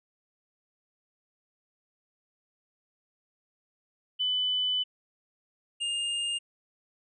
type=tone pair in turn; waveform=sine / square; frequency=3000 / 2820 Hz; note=F#7 / F7; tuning=+23 / +16 cents; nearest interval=minor second; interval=107 cents; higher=first; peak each=-25 / -29 dBFS; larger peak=first; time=4.19-4.84 / 5.8-6.39 s; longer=first; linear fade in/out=20 ms; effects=resampled to 22050 Hz